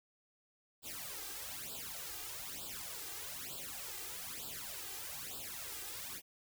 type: noise with flanger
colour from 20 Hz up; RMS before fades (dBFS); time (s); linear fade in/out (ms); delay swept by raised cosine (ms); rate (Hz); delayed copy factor
white; -45; 0.82-6.22; 50; 0.24 to 2.54; 1.1; +0.95
effects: none